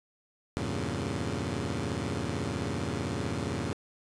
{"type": "chord", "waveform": "15% pulse", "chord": "E diminished seventh", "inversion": "none", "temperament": "equal", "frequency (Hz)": [82.41, 98, 116.54, 138.59], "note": ["E2", "G2", "Bb2", "Db3"], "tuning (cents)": [0, 0, 0, 0], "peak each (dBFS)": -30, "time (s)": [0.57, 3.73], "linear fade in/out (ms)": 0, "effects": ["resampled to 22050 Hz"]}